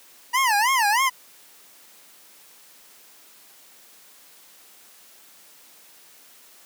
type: tone with vibrato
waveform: 25% pulse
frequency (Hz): 937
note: A#5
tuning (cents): +9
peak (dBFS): -14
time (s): 0.33-1.1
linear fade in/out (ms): 20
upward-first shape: sine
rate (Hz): 3.2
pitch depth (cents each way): 250
effects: white hiss -51 dBFS RMS until 6.65 s + high-pass 200 Hz 12 dB/octave